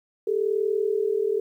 sine tone pair together, 399.3 / 440 Hz, G4 / A4, +32 / 0 cents, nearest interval major second, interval 168 cents, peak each -24 dBFS, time 0.27-1.4 s, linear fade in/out 5 ms, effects 10-bit

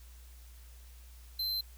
square tone, 4099 Hz, C8, 36 cents flat, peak -32 dBFS, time 1.39-1.61 s, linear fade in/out 5 ms, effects added 60 Hz sine -50 dBFS peak until 1.77 s + white hiss -61 dBFS RMS until 1.77 s

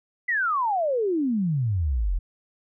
sine exponential sweep, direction down, 2028 to 38.89 Hz, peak -21 dBFS, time 0.28-2.19 s, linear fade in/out 10 ms, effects none

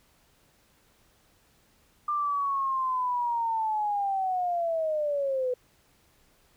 sine linear sweep, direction down, 1197 to 493.9 Hz, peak -25 dBFS, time 2.08-5.54 s, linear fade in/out 5 ms, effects pink hiss -64 dBFS RMS until 6.56 s

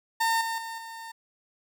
30% pulse tone with level steps, 909 Hz, A#5, 44 cents flat, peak -20 / -26 / -32 / -36 dBFS, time 0.2-1.12 s, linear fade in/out 10 ms, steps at 0.41 / 0.58 / 0.78 s, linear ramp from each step 2 ms, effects none

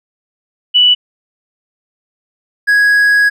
sine / triangle tone pair in turn, 2960 / 1661.2 Hz, F#7 / G#6, 0 / 0 cents, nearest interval minor seventh, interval 1000 cents, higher first, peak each -5 dBFS, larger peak neither, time 0.74-0.95 / 2.67-3.3 s, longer second, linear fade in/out 20 ms, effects none

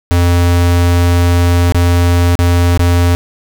square tone with dropouts, 87.2 Hz, F2, 2 cents flat, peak -8 dBFS, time 0.11-3.15 s, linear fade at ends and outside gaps 0 ms, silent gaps 1.722-1.746 / 2.354-2.39 / 2.775-2.794 s, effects none

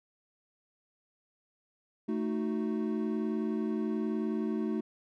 triangle chord, D# diminished, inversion second, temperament equal, 220 / 311.1 / 370 Hz, A3 / D#4 / F#4, 0 / 0 / 0 cents, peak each -30 / -33 / -34 dBFS, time 2.08-4.81 s, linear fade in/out 10 ms, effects none

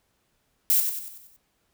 violet noise with echo, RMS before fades -20 dBFS, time 0.7-0.8 s, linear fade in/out 0 ms, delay 94 ms, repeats 6, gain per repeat -6 dB, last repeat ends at 1.364 s, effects pink hiss -71 dBFS RMS until 1.73 s

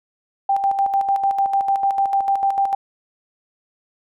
sine tone with tremolo, 788 Hz, G5, 9 cents sharp, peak -14 dBFS, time 0.49-2.75 s, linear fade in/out 5 ms, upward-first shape square, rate 6.7 Hz, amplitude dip 55%, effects none

